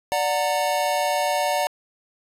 square chord, D augmented, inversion none, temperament just, 587.3 / 734.2 / 917.7 Hz, D5 / F#5 / A#5, 0 / -14 / -27 cents, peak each -25 / -25 / -27 dBFS, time 0.12-1.67 s, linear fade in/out 0 ms, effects resampled to 32000 Hz + 8-bit

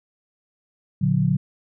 sine chord, Bb augmented, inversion none, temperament just, 116.54 / 145.68 / 182.1 Hz, Bb2 / D3 / F#3, 0 / -14 / -27 cents, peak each -24 / -20 / -21 dBFS, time 1.01-1.37 s, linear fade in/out 10 ms, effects none

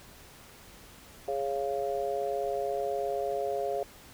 sine chord, Db major, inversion second, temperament just, 415.8 / 554.4 / 693 Hz, Ab4 / Db5 / F5, +2 / 0 / -14 cents, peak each -33 dBFS, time 1.28-3.83 s, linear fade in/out 2 ms, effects pink hiss -52 dBFS RMS until 4.13 s

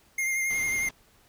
square tone with vibrato, 2116 Hz, C7, 19 cents sharp, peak -26 dBFS, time 0.18-0.89 s, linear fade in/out 5 ms, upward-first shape triangle, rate 11 Hz, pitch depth 29 cents each way
pink low-pass noise, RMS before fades -44 dBFS, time 0.5-0.91 s, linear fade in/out 5 ms, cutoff 6100 Hz, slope 24 dB/octave
effects pink hiss -61 dBFS RMS until 1.28 s

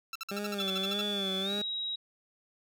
15% pulse tone bursts, 1340 Hz, E6, 28 cents sharp, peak -29 dBFS, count 12, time 0.13-1.013 s, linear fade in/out 2 ms, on 25 ms, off 53 ms
20% pulse tone with vibrato, 198.1 Hz, G3, 18 cents sharp, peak -29 dBFS, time 0.31-1.62 s, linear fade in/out 5 ms, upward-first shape sine, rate 1.7 Hz, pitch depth 75 cents each way
sine tone with pitch glide, 3452 to 3830 Hz, A7 to A#7, -34 to +46 cents, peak -32 dBFS, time 0.58-1.96 s, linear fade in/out 10 ms, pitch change +180 cents, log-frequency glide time 1.42-1.5 s
effects none

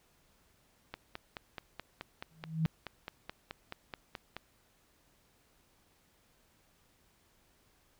click train, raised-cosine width 0.3 ms, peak -24 dBFS, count 17, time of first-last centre 0.94-4.366 s, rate 4.67 Hz
sine tone with exponential growth, 160.3 Hz, E3, 48 cents flat, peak -24 dBFS, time 2.31-2.66 s, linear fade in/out 0 ms, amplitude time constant 74 ms
effects pink hiss -69 dBFS RMS until 7.99 s

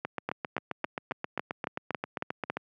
two click trains, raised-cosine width 0.5 ms, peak -16 / -15 dBFS, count 20 / 9, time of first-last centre 0.05-2.57 / 0.29-2.5 s, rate 7.54 / 3.62 Hz, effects high-pass 150 Hz 12 dB/octave

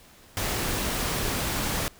pink noise, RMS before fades -28 dBFS, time 0.37-1.88 s, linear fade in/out 0 ms, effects pink hiss -53 dBFS RMS until 1.99 s

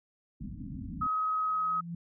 white low-pass noise, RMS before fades -40 dBFS, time 0.4-1.07 s, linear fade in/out 5 ms, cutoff 280 Hz, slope 96 dB/octave
sine tone with vibrato, 1269 Hz, D#6, 34 cents sharp, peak -27 dBFS, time 1.01-1.81 s, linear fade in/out 10 ms, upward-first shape triangle, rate 19 Hz, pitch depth 9 cents each way
sine tone with exponential growth, 170 Hz, F3, 46 cents flat, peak -33 dBFS, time 1.39-1.95 s, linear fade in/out 5 ms, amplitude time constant 120 ms
effects none

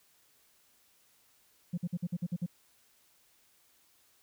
sine tone bursts, 174.61 Hz, F3, in tune, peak -28 dBFS, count 8, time 1.73-2.463 s, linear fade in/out 10 ms, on 47 ms, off 51 ms, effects tanh soft clip ceiling -28 dBFS + white hiss -67 dBFS RMS until 4.22 s

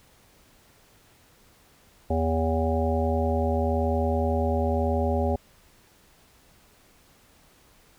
harmonic tone, 80.9 Hz, E2, 32 cents flat, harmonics 1 / 3 / 5 / 7 / 9 / 10, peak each -25 / -29 / -30 / -29 / -32 / -34 dBFS, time 2.1-5.36 s, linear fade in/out 5 ms, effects pink hiss -58 dBFS RMS until 7.98 s

